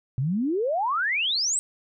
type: exponential sweep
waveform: sine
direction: up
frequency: 121.1 to 8390 Hz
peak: -22 dBFS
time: 0.18-1.59 s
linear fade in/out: 0 ms
effects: none